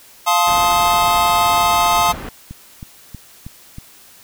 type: chord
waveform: square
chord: F dominant seventh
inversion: none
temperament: just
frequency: 698.5 / 873.1 / 1047.7 / 1257.2 Hz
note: F5 / A5 / C6 / Eb6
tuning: 0 / -14 / +2 / +18 cents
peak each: -19 / -18 / -20 / -19 dBFS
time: 0.26-2.13 s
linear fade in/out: 20 ms
type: low-pass noise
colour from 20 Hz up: pink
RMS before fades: -30 dBFS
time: 0.47-2.29 s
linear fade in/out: 2 ms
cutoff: 2200 Hz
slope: 12 dB/octave
type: click train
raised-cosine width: 5 ms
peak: -19 dBFS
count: 5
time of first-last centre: 2.51-3.784 s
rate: 3.14 Hz
effects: white hiss -45 dBFS RMS until 4.23 s